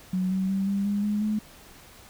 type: tone with pitch steps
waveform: sine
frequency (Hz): 185 / 189.43 / 193.97 / 198.62 / 203.4 / 208.3 / 213.2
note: F#3 / F#3 / G3 / G3 / G#3 / G#3 / G#3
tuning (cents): 0 / +41 / -18 / +23 / -36 / +5 / +46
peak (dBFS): -23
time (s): 0.13-1.39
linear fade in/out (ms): 5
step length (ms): 180
effects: pink hiss -50 dBFS RMS until 2.09 s